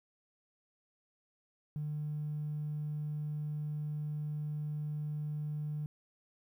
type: tone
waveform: triangle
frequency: 150 Hz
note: D3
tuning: 37 cents sharp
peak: -31 dBFS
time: 1.76-5.86 s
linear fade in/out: 0 ms
effects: tanh soft clip ceiling -32 dBFS + 12-bit